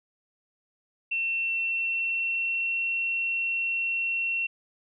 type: tone with pitch glide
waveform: sine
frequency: 2700 to 2720 Hz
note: E7 to F7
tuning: +41 to -46 cents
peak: -25 dBFS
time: 1.11-4.47 s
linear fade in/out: 10 ms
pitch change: +13 cents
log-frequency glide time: 1.4-2.79 s
effects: none